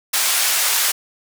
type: band-pass noise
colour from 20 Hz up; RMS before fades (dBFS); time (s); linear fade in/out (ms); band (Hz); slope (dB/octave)
white; -18; 0.13-0.92; 10; 820 to 13000; 12
effects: none